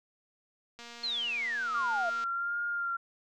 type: click train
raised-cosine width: 0.2 ms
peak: -30 dBFS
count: 343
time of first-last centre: 0.79-2.239 s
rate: 236 Hz
type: exponential sweep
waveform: sine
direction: down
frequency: 4332 to 652 Hz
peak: -30 dBFS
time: 1.03-2.1 s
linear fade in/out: 10 ms
type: tone with vibrato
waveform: sine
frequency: 1395 Hz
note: F6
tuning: 2 cents flat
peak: -30 dBFS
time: 1.74-2.97 s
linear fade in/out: 10 ms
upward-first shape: sine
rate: 1.4 Hz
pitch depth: 26 cents each way
effects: none